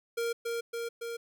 square tone with echo, 466.2 Hz, A#4, in tune, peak -30 dBFS, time 0.17-0.33 s, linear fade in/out 10 ms, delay 280 ms, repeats 3, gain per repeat -2 dB, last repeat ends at 1.17 s, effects none

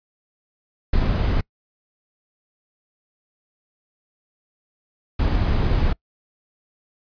brown noise bursts at uneven times, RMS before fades -19 dBFS, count 2, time 0.93-1.41 / 5.19-5.93 s, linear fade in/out 5 ms, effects noise-tail reverb RT60 0.1 s tail -25 dB re dry + resampled to 11025 Hz

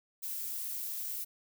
violet noise, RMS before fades -38 dBFS, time 0.22-1.25 s, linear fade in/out 20 ms, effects none

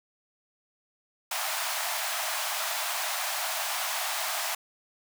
pink high-pass noise, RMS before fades -31 dBFS, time 1.31-4.55 s, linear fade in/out 5 ms, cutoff 620 Hz, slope 96 dB/octave, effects none

